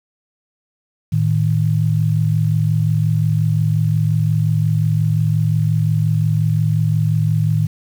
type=tone pair together; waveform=sine; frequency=109.9 / 155.56 Hz; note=A2 / D#3; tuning=-2 / 0 cents; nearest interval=tritone; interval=602 cents; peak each=-16 dBFS; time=1.12-7.67 s; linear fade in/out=10 ms; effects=7-bit